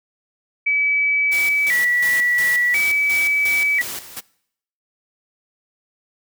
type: tone with vibrato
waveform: sine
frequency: 2113 Hz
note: C7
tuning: 16 cents sharp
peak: -15 dBFS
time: 0.66-3.82 s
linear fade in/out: 10 ms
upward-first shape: square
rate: 0.48 Hz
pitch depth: 140 cents each way
type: noise with tremolo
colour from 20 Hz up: white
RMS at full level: -29 dBFS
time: 1.31-4.21 s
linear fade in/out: 20 ms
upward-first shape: square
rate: 2.8 Hz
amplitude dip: 70%
effects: noise-tail reverb RT60 0.7 s tail -22 dB re dry